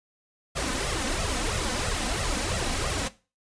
pink noise with flanger, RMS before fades -28 dBFS, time 0.55-3.09 s, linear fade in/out 20 ms, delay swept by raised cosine 1.5 to 4 ms, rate 3 Hz, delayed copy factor +0.8, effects noise-tail reverb RT60 0.3 s tail -17 dB re dry + resampled to 22050 Hz

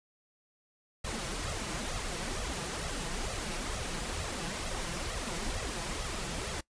pink noise with flanger, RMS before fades -36 dBFS, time 1.04-6.61 s, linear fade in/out 10 ms, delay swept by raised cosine 1.5 to 6 ms, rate 2.2 Hz, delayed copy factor +0.7, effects noise-tail reverb RT60 0.1 s tail -21 dB re dry + resampled to 22050 Hz

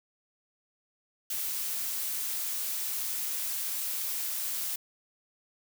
blue noise, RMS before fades -33 dBFS, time 1.3-4.76 s, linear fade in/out 5 ms, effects none

